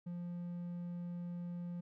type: tone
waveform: triangle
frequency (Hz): 174.61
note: F3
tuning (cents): 0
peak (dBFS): -38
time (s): 0.06-1.81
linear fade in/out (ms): 10
effects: none